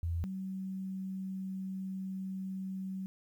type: tone pair in turn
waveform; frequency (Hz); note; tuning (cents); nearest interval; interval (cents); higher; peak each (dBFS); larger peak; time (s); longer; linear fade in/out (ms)
sine; 84.3 / 190.12; E2 / F#3; +39 / +47; octave + major second; 1408; second; -31 / -36; first; 0.03-0.24 / 0.24-3.06; second; 0
effects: 11-bit